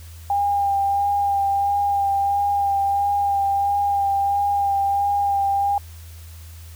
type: tone with vibrato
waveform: sine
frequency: 802 Hz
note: G5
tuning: 39 cents sharp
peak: -17 dBFS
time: 0.3-5.78 s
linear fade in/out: 2 ms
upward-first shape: sine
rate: 1.5 Hz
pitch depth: 17 cents each way
effects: added 82 Hz sine -37 dBFS peak until 6.75 s + white hiss -48 dBFS RMS until 6.75 s